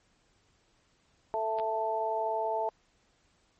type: harmonic tone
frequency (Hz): 220.5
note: A3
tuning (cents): +4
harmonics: 2 / 3 / 4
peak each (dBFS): -35 / -32 / -31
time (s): 1.34-2.69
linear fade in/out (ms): 0
type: clicks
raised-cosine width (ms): 0.3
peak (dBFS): -28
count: 2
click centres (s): 1.587 / 1.598
effects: pink hiss -69 dBFS RMS until 3.59 s + MP3 32 kbps